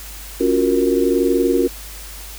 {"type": "chord", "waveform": "sine", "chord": "Gb major seventh", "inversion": "second", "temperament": "equal", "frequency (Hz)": [277.2, 349.2, 370, 466.2], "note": ["Db4", "F4", "Gb4", "Bb4"], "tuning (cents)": [0, 0, 0, 0], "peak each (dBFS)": -19, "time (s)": [0.4, 1.68], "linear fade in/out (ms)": 10, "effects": ["added 50 Hz sine -35 dBFS peak until 2.38 s", "white hiss -36 dBFS RMS until 2.38 s"]}